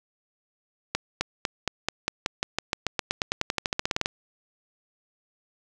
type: accelerating click train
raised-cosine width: 0.2 ms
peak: -7 dBFS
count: 26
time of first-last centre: 0.95-4.059 s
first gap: 260 ms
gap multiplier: 0.93
effects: none